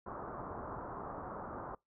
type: low-pass noise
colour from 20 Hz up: white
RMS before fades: -44 dBFS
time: 0.06-1.75 s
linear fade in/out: 5 ms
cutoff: 1300 Hz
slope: 48 dB/octave
effects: noise-tail reverb RT60 0.2 s tail -25 dB re dry